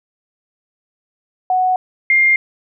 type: tone pair in turn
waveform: sine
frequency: 740 / 2114 Hz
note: F#5 / C7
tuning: 0 / +17 cents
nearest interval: octave + tritone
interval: 1817 cents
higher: second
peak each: -12 / -9 dBFS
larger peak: second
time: 1.5-1.76 / 2.1-2.36 s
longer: neither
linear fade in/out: 2 ms
effects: none